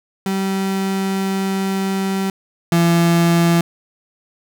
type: tone pair in turn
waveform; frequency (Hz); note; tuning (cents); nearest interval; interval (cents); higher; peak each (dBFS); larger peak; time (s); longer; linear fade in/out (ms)
35% pulse; 193 / 169.53; G3 / E3; -27 / +49; major second; 224; first; -16 / -10; second; 0.26-2.3 / 2.72-3.61; first; 2
effects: none